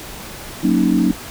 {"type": "chord", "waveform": "sine", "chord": "D# minor seventh", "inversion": "first", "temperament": "equal", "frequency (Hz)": [185, 233.1, 277.2, 311.1], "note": ["F#3", "A#3", "C#4", "D#4"], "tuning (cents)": [0, 0, 0, 0], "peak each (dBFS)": -18, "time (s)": [0.63, 1.12], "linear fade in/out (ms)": 10, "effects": ["pink hiss -33 dBFS RMS until 1.3 s"]}